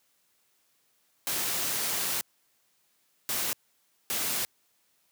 white noise bursts at uneven times, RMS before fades -30 dBFS, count 3, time 1.27-2.21 / 3.29-3.53 / 4.1-4.45 s, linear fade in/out 0 ms, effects white hiss -70 dBFS RMS until 5.11 s + high-pass 100 Hz 12 dB/octave

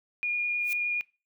sine tone with vibrato, 2431 Hz, D#7, 41 cents flat, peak -26 dBFS, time 0.23-1.01 s, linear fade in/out 0 ms, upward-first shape sine, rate 9.6 Hz, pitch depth 9 cents each way
blue noise with exponential growth, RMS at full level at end -35 dBFS, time 0.59-0.73 s, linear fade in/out 1 ms, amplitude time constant 29 ms
effects noise-tail reverb RT60 0.3 s tail -23 dB re dry

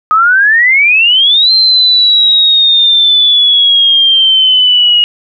sine exponential two-way sweep, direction up then down, 1244.5 to 4149 to 2878 Hz, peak -4 dBFS, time 0.11-5.04 s, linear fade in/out 0 ms, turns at 1.52 s, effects none

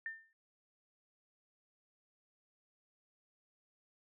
sine tone with exponential decay, 1800 Hz, A6, 39 cents sharp, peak -36 dBFS, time 0.06-0.33 s, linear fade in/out 1 ms, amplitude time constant 57 ms, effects none

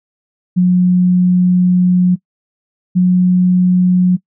sine tone pair in turn, 180.5 / 181.35 Hz, F#3 / F#3, -43 / -34 cents, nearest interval unison, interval 9 cents, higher second, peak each -7 dBFS, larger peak neither, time 0.56-2.16 / 2.95-4.17 s, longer first, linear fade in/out 20 ms, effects noise-tail reverb RT60 0.1 s tail -22 dB re dry

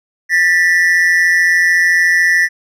triangle tone pair together, 1779 / 1952.7 Hz, A6 / B6, +19 / -20 cents, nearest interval major second, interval 161 cents, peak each -10 dBFS, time 0.29-2.49 s, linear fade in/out 50 ms, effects none

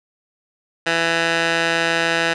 15% pulse tone with band-pass filter, 166.3 Hz, E3, 16 cents sharp, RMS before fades -19 dBFS, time 0.86-2.34 s, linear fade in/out 10 ms, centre 2100 Hz, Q 1, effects resampled to 24000 Hz

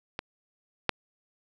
clicks, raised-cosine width 0.3 ms, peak -16 / -6 dBFS, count 2, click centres 0.191 / 0.893 s, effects none

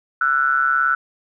triangle ring-modulated tone, 69.5 Hz, C#2, 5 cents sharp, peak -10 dBFS, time 0.21-0.95 s, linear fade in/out 5 ms, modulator 1410 Hz, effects none

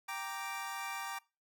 25% pulse chord, G minor, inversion none, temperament equal, 784 / 932.3 / 1174.7 Hz, G5 / Bb5 / D6, 0 / 0 / 0 cents, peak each -40 / -40 / -39 dBFS, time 0.08-1.19 s, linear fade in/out 10 ms, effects noise-tail reverb RT60 0.3 s tail -23 dB re dry

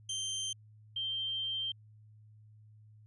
25% pulse / sine tone pair in turn, 3136 / 3147 Hz, G7 / G7, 0 / +6 cents, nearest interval unison, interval 6 cents, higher second, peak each -31 / -33 dBFS, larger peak first, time 0.09-0.53 / 0.96-1.72 s, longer second, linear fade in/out 5 ms, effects added 107 Hz sine -55 dBFS peak until 3.06 s + resampled to 24000 Hz

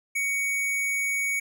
square tone, 2240 Hz, C#7, 18 cents sharp, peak -25 dBFS, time 0.15-1.4 s, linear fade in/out 10 ms, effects none

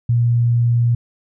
sine tone, 118.8 Hz, A#2, 33 cents sharp, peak -12 dBFS, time 0.09-0.95 s, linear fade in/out 5 ms, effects none

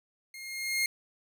sawtooth tone with level ramp, 2135 Hz, C7, 34 cents sharp, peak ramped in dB -40 to -21 dBFS, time 0.34-0.86 s, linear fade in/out 2 ms, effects none

